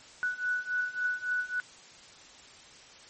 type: beating tone pair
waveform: sine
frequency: 1478 / 1481.6 Hz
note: F#6 / F#6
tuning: -2 / +2 cents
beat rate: 3.6 Hz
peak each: -33 / -31 dBFS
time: 0.23-1.6 s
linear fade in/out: 0 ms
effects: white hiss -52 dBFS RMS until 3.09 s + MP3 32 kbps